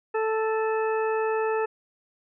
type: harmonic tone with a mistuned harmonic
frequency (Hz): 440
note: A4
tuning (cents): 0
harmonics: 1 / 2 / 3 / 4 / 6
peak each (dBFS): -24 / -30 / -34 / -36 / -40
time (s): 0.14-1.66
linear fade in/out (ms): 10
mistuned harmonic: 6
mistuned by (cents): -31
effects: none